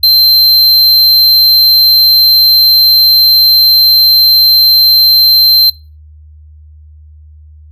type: tone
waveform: square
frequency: 4123 Hz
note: C8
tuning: 26 cents flat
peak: -4 dBFS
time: 0.03-5.7 s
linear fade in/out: 5 ms
effects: noise-tail reverb RT60 0.3 s tail -20 dB re dry + added 76 Hz sine -33 dBFS peak until 7.71 s